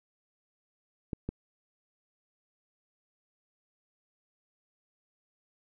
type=clicks; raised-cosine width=3 ms; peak=-20 dBFS; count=2; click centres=1.132 / 1.29 s; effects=none